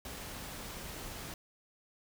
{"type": "noise", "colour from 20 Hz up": "pink", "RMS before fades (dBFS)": -44, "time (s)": [0.05, 1.34], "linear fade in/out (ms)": 2, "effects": []}